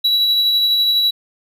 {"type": "tone with tremolo", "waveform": "triangle", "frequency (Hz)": 3915, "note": "B7", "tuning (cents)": -16, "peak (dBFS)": -10, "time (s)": [0.04, 1.11], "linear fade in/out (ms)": 10, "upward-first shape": "sine", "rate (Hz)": 12, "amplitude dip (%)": 25, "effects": []}